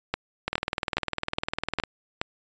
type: two click trains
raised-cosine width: 0.3 ms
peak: -10 / -9 dBFS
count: 28 / 6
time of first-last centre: 0.48-1.837 / 0.14-2.215 s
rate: 19.9 / 2.41 Hz
effects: resampled to 16000 Hz